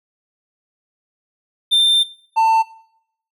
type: tone pair in turn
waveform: triangle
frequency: 3586 / 893.9 Hz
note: A7 / A5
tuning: +32 / +27 cents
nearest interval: 2 octaves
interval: 2405 cents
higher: first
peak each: -9 dBFS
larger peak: neither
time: 1.71-2.04 / 2.36-2.63 s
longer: first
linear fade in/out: 20 ms
effects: noise-tail reverb RT60 0.7 s tail -19 dB re dry